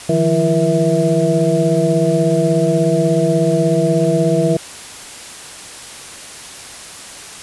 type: tone cluster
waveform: sine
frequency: 155.3 / 171.8 / 334.9 / 478.8 / 655 Hz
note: D#3 / F3 / E4 / A#4 / E5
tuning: -3 / -28 / +27 / +46 / -11 cents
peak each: -18 dBFS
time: 0.09-4.57 s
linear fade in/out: 5 ms
effects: white hiss -33 dBFS RMS until 7.42 s + resampled to 24000 Hz